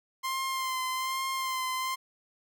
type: tone with vibrato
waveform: sawtooth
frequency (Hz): 1046.5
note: C6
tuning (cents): 0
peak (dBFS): -26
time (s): 0.23-1.96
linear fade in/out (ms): 20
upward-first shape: sine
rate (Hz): 1.2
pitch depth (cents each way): 26
effects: none